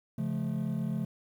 triangle chord, Db augmented, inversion none, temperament just, 138.59 / 173.24 / 216.5 Hz, Db3 / F3 / A3, 0 / -14 / -28 cents, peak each -32 / -32 / -31 dBFS, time 0.18-1.05 s, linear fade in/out 5 ms, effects tanh soft clip ceiling -21 dBFS + 10-bit

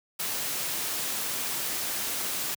white noise, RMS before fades -31 dBFS, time 0.19-2.55 s, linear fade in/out 10 ms, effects high-pass 100 Hz 12 dB/octave

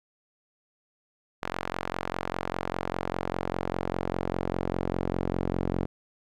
sawtooth tone with band-pass filter sweep, 45 Hz, F#1, 47 cents flat, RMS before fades -31 dBFS, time 1.42-5.86 s, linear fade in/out 10 ms, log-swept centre 1300 to 320 Hz, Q 0.72, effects none

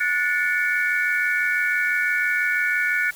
sine tone cluster, 1462 / 1756 / 2181 / 2267 Hz, F#6 / A6 / C#7 / C#7, -21 / -4 / -29 / +38 cents, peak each -22 / -24 / -29 / -27 dBFS, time 0-3.11 s, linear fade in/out 10 ms, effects white hiss -44 dBFS RMS until 3.15 s

